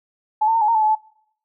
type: tone with pitch steps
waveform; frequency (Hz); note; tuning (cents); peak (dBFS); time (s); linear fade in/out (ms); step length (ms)
sine; 859 / 900 / 911 / 846 / 921 / 870 / 857 / 869; A5 / A5 / A#5 / G#5 / A#5 / A5 / A5 / A5; -42 / +39 / -40 / +32 / -21 / -20 / -46 / -22; -14; 0.41-0.954; 10; 68
effects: noise-tail reverb RT60 0.7 s tail -23 dB re dry